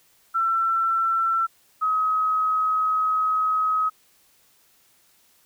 sine tone pair in turn, 1343 / 1270.8 Hz, E6 / D#6, +32 / +36 cents, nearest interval minor second, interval 96 cents, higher first, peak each -19 dBFS, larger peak neither, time 0.34-1.47 / 1.81-3.9 s, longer second, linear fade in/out 20 ms, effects white hiss -60 dBFS RMS until 5.45 s

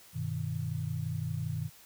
sine chord, G augmented, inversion none, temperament equal, 98 / 123.47 / 155.56 Hz, G2 / B2 / D#3, 0 / 0 / 0 cents, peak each -37 / -36 / -35 dBFS, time 0.13-1.7 s, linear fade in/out 50 ms, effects white hiss -56 dBFS RMS until 1.85 s

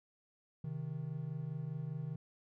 triangle tone pair together, 132.02 / 157 Hz, C3 / D#3, +16 / +16 cents, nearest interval minor third, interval 300 cents, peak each -40 / -38 dBFS, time 0.64-2.16 s, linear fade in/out 5 ms, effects none

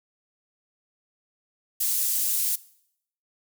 pink high-pass noise, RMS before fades -25 dBFS, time 1.8-2.56 s, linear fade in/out 10 ms, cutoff 10000 Hz, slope 12 dB/octave, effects noise-tail reverb RT60 0.7 s tail -20 dB re dry

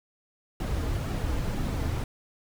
brown noise with flanger, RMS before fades -29 dBFS, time 0.6-2.04 s, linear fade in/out 2 ms, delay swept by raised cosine 1.9 to 5.4 ms, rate 2 Hz, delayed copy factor -0.5, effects none

